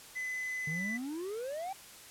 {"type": "tone with pitch glide", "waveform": "triangle", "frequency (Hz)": [2016, 1995.1], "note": ["B6", "B6"], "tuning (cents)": [35, 17], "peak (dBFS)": -33, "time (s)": [0.15, 0.98], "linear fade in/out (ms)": 20, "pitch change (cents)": -18, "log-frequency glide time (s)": [0.74, 0.81]}
{"type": "exponential sweep", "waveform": "triangle", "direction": "up", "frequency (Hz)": [149.4, 797], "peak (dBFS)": -34, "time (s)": [0.67, 1.73], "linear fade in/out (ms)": 5}
{"effects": ["white hiss -52 dBFS RMS until 2.1 s", "low-pass 12000 Hz 12 dB/octave"]}